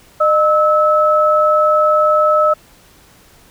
sine tone pair together, 610 / 1299.3 Hz, D#5 / E6, -34 / -25 cents, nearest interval octave + minor second, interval 1309 cents, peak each -12 / -12 dBFS, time 0.2-2.54 s, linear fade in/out 10 ms, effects pink hiss -47 dBFS RMS until 3.5 s

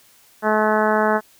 harmonic tone, 214.8 Hz, A3, 41 cents flat, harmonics 1 / 2 / 3 / 4 / 5 / 6 / 7 / 8 / 9, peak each -23 / -22 / -21 / -22 / -25 / -27 / -25 / -28 / -38 dBFS, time 0.42-1.21 s, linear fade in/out 50 ms, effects white hiss -53 dBFS RMS until 1.39 s

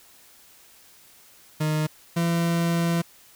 40% pulse tone pair in turn, 154.1 / 169.02 Hz, D#3 / E3, -16 / +44 cents, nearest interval major second, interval 160 cents, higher second, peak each -21 / -20 dBFS, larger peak second, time 1.6-1.87 / 2.16-3.02 s, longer second, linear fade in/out 10 ms, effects white hiss -53 dBFS RMS until 3.35 s

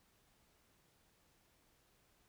silence, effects pink hiss -73 dBFS RMS until 2.28 s

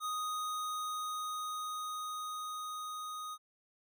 square tone with level ramp, 1244.5 Hz, D#6, in tune, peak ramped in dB -35 to -41 dBFS, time 0-3.38 s, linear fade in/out 50 ms, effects none

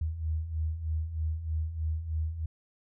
sine beating tone pair, 77 / 80.2 Hz, D#2 / E2, -17 / -47 cents, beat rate 3.2 Hz, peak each -36 / -30 dBFS, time 0.01-2.46 s, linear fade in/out 5 ms, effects none

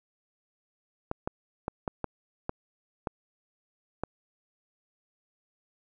clicks, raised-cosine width 1 ms, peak -16 dBFS, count 8, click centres 1.114 / 1.275 / 1.681 / 1.878 / 2.043 / 2.494 / 3.072 / 4.036 s, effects none

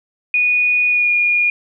sine tone with pitch glide, 2465 to 2432 Hz, D#7 to D#7, -17 to -40 cents, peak -12 dBFS, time 0.34-1.5 s, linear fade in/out 2 ms, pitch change -23 cents, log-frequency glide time 0.89-1.11 s, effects none

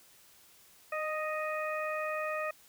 harmonic tone with a mistuned harmonic, 622.3 Hz, D#5, in tune, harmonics 1 / 2 / 3 / 4, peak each -35 / -37 / -40 / -41 dBFS, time 0.92-2.51 s, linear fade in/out 5 ms, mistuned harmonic 1, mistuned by -18 cents, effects white hiss -60 dBFS RMS until 2.68 s

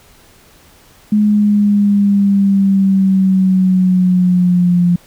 sine exponential sweep, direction down, 210.9 to 174.61 Hz, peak -8 dBFS, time 1.12-4.96 s, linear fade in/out 5 ms, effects pink hiss -46 dBFS RMS until 5.06 s

